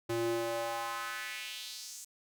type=tone with high-pass filter sweep; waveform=square; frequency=115.8 Hz; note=A#2; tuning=11 cents flat; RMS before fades=-37 dBFS; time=0.09-2.05 s; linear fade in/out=10 ms; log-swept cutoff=240 to 7400 Hz; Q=2.4; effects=none